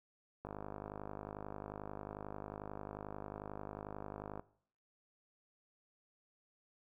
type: click train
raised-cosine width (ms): 1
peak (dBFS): -30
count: 203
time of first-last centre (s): 0.45-4.395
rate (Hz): 51.2
effects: noise-tail reverb RT60 0.6 s tail -20 dB re dry